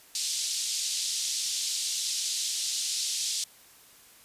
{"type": "band-pass noise", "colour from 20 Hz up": "pink", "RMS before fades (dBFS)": -31, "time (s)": [0.15, 3.44], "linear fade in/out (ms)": 2, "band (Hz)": [3800, 8700], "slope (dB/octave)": 24, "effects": ["white hiss -55 dBFS RMS until 4.24 s", "resampled to 32000 Hz"]}